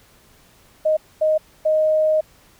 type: tone bursts at uneven times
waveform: sine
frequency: 622.3 Hz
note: D#5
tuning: in tune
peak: -14 dBFS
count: 3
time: 0.85-0.97 / 1.21-1.38 / 1.65-2.21 s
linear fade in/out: 10 ms
effects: pink hiss -53 dBFS RMS until 2.59 s